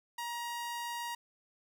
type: tone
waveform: sawtooth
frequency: 947 Hz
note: A#5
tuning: 27 cents sharp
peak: -33 dBFS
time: 0.18-1.15 s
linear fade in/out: 5 ms
effects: none